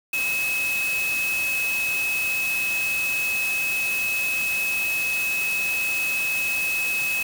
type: tone in noise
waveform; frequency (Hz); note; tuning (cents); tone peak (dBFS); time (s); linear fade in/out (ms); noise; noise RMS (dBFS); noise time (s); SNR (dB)
sine; 2572; E7; -43; -22; 0.13-7.23; 5; white; -32; 0.13-7.23; +7
effects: none